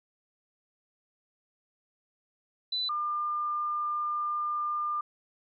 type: tone pair in turn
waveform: sine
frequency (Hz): 3993 / 1200.9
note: B7 / D6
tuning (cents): +18 / +38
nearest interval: octave + major sixth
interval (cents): 2080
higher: first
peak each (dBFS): -28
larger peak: neither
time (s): 2.72-2.89 / 2.89-5.01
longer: second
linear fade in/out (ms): 5
effects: none